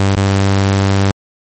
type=tone with dropouts; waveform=sawtooth; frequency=98 Hz; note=G2; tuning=in tune; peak=-6 dBFS; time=0-1.11 s; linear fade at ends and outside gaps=0 ms; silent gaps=0.154-0.169 s; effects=MP3 32 kbps